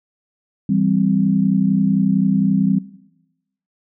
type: chord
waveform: sine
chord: C major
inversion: first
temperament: equal with one note detuned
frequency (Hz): 164.81 / 196 / 260.1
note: E3 / G3 / C4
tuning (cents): 0 / 0 / -10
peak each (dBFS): -21 / -16 / -20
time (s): 0.69-2.79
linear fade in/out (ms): 5
effects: noise-tail reverb RT60 0.9 s tail -17 dB re dry